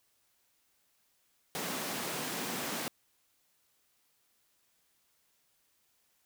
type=high-pass noise; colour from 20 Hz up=pink; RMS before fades=-37 dBFS; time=1.55-2.88 s; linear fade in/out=0 ms; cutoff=170 Hz; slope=24 dB/octave; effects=white hiss -73 dBFS RMS until 6.25 s